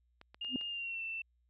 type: clicks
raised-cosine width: 0.3 ms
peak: -36 dBFS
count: 4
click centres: 0.214 / 0.345 / 0.447 / 0.612 s
type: tone with pitch glide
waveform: sine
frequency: 2827 to 2675 Hz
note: F7 to E7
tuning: +20 to +25 cents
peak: -37 dBFS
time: 0.41-1.22 s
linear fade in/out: 5 ms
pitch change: -95 cents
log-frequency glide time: 0.68-1.03 s
type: tone with exponential growth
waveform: sine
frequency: 255.6 Hz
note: C4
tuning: 40 cents flat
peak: -28 dBFS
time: 0.48-0.56 s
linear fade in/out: 1 ms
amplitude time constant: 17 ms
effects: added 60 Hz sine -70 dBFS peak until 1.49 s